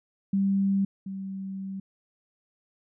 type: tone pair in turn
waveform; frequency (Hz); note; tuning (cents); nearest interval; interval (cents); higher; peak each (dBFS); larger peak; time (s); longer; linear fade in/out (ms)
sine; 196 / 192.97; G3 / G3; 0 / -27; unison; 27; first; -21 / -32; first; 0.33-0.85 / 1.06-1.8; second; 5
effects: none